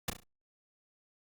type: noise with echo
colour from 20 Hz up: pink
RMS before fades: -30 dBFS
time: 0.08-0.1 s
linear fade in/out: 5 ms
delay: 34 ms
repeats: 4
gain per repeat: -8 dB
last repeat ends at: 0.236 s
effects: Opus 48 kbps